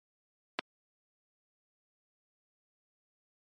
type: clicks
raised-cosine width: 0.3 ms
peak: -14 dBFS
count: 2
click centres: 0.589 / 0.592 s
effects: high-pass 200 Hz 12 dB/octave + MP3 48 kbps